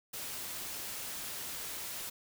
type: noise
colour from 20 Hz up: white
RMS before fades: -41 dBFS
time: 0.13-2.1 s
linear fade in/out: 10 ms
effects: none